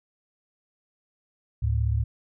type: tone pair together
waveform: sine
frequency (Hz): 72.42 / 108.5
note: D2 / A2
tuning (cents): -24 / -24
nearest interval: perfect fifth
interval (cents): 700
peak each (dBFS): -24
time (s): 1.62-2.04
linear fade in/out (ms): 10
effects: none